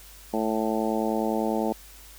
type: harmonic tone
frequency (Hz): 110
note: A2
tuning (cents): 0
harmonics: 2 / 3 / 4 / 5 / 6 / 7 / 8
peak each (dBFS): -28 / -30 / -31 / -32 / -33 / -33 / -34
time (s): 0.33-1.73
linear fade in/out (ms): 10
effects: added 50 Hz sine -49 dBFS peak until 2.18 s + white hiss -49 dBFS RMS until 2.18 s